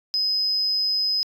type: tone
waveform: sine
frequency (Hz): 5050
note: D#8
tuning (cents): +25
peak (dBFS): -19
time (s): 0.14-1.23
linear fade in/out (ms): 0
effects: tanh soft clip ceiling -15 dBFS